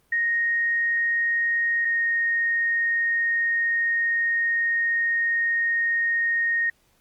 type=tone pair in turn; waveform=sine; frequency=1864.7 / 1857.6 Hz; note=A#6 / A#6; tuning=0 / -7 cents; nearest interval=unison; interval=7 cents; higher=first; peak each=-20 dBFS; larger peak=neither; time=0.12-1.85 / 1.85-6.7 s; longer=second; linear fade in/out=5 ms; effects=pink hiss -64 dBFS RMS until 7 s + Opus 32 kbps